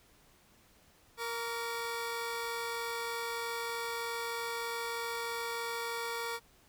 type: tone pair together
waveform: 15% pulse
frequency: 466.2 / 1143.9 Hz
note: A#4 / D6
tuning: 0 / -46 cents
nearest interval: octave + major third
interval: 1554 cents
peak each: -30 / -35 dBFS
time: 1.17-6.4 s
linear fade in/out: 50 ms
effects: pink hiss -64 dBFS RMS until 6.68 s